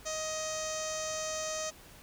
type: tone with low-pass filter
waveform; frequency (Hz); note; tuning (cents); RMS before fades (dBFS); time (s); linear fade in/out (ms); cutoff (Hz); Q
sawtooth; 627; D#5; +13; -36; 0.05-1.71; 20; 6500; 7.5
effects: pink hiss -54 dBFS RMS until 2.02 s